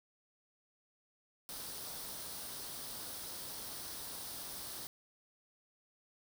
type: noise with comb filter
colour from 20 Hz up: white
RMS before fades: -45 dBFS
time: 1.49-4.87 s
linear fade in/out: 0 ms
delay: 0.21 ms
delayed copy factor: +0.5
effects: none